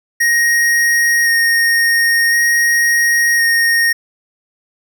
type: tone with vibrato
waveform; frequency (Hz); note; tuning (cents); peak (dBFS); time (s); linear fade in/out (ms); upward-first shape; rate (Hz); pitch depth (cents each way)
square; 1864.7; A#6; 0; -11; 0.2-3.93; 10; square; 0.47; 9
effects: none